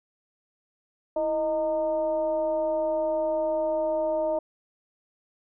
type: tone with frequency modulation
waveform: sine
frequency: 622.3 Hz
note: D#5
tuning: in tune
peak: -23 dBFS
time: 1.16-4.39 s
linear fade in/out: 5 ms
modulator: 295 Hz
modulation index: 0.59
effects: none